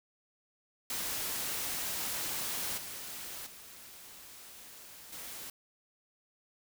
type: noise with level steps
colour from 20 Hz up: white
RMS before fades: -36 / -43 / -51 / -44 dBFS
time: 0.9-5.5 s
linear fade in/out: 2 ms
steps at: 2.77 / 3.46 / 5.12 s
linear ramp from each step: 10 ms
effects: none